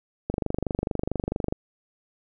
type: click train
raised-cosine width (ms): 2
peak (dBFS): -12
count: 31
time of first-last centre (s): 0.3-1.524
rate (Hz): 24.5
effects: none